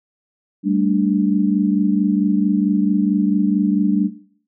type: chord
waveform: sine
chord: G suspended second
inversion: none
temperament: just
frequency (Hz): 196 / 220.5 / 294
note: G3 / A3 / D4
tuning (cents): 0 / +4 / +2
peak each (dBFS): -18 / -22 / -18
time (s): 0.63-4.1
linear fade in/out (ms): 50
effects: noise-tail reverb RT60 0.6 s tail -17 dB re dry